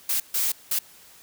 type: noise bursts at uneven times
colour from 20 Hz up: blue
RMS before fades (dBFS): -24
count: 3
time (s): 0.09-0.2 / 0.34-0.52 / 0.71-0.79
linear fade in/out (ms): 5
effects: white hiss -51 dBFS RMS until 1.22 s